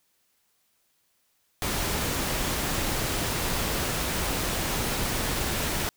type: noise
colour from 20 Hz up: pink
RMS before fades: -28 dBFS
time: 1.62-5.89 s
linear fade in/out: 0 ms
effects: white hiss -70 dBFS RMS until 5.96 s